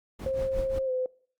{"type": "noise with tremolo", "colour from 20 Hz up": "brown", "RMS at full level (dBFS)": -33, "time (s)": [0.19, 0.79], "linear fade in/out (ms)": 5, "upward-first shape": "triangle", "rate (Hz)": 5.6, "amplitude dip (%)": 95}
{"type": "tone with pitch glide", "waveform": "sine", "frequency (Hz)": [531, 510.8], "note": ["C5", "C5"], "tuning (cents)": [25, -42], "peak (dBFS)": -26, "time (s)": [0.26, 1.06], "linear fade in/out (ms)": 2, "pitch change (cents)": -67, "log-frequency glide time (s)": [0.85, 0.91]}
{"effects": ["noise-tail reverb RT60 0.5 s tail -23 dB re dry", "Opus 48 kbps"]}